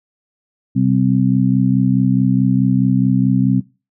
harmonic tone, 64.7 Hz, C2, 19 cents flat, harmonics 2 / 3 / 4, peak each -16 / -16 / -16 dBFS, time 0.75-3.61 s, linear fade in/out 20 ms, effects noise-tail reverb RT60 0.3 s tail -21 dB re dry

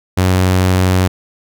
sawtooth tone, 92.5 Hz, F#2, in tune, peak -6 dBFS, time 0.17-1.08 s, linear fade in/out 10 ms, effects none

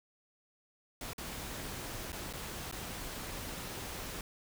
pink noise with dropouts, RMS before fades -42 dBFS, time 1.01-4.21 s, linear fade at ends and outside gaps 2 ms, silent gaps 1.133-1.181 / 2.12-2.128 / 2.328-2.335 / 2.714-2.724 s, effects none

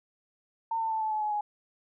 sine tone with pitch steps, 907 / 894.5 / 882.2 / 870.1 / 858.1 / 846.3 / 834.6 Hz, A#5 / A5 / A5 / A5 / A5 / G#5 / G#5, -48 / +28 / +4 / -20 / -44 / +32 / +8 cents, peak -27 dBFS, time 0.71-1.41 s, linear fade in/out 5 ms, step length 100 ms, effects none

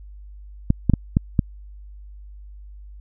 clicks, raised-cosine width 5 ms, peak -3 dBFS, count 5, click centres 0.704 / 0.897 / 0.937 / 1.169 / 1.392 s, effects added 50 Hz sine -38 dBFS peak until 3 s

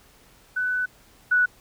sine tone pair in turn, 1496 / 1476.3 Hz, F#6 / F#6, +19 / -4 cents, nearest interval unison, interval 23 cents, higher first, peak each -22 / -16 dBFS, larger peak second, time 0.56-0.86 / 1.31-1.46 s, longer first, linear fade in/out 10 ms, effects pink hiss -55 dBFS RMS until 1.6 s

